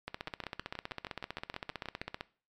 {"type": "two click trains", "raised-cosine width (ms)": 0.3, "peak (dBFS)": [-21, -24], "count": [34, 12], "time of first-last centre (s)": [[0.08, 2.209], [0.28, 2.015]], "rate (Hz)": [15.5, 6.34], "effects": ["noise-tail reverb RT60 0.4 s tail -19 dB re dry", "MP3 96 kbps"]}